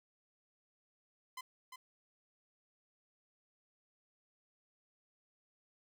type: tone with echo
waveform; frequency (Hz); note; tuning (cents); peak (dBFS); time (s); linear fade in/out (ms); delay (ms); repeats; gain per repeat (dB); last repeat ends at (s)
sawtooth; 1024; C6; -38; -39; 1.37-1.41; 5; 350; 1; -6; 1.76
effects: none